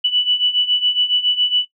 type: beating tone pair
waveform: sine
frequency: 2960 / 2967.2 Hz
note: F#7 / F#7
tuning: 0 / +4 cents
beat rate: 7.2 Hz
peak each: -19 / -16 dBFS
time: 0.04-1.65 s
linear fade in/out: 10 ms
effects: noise-tail reverb RT60 0.1 s tail -17 dB re dry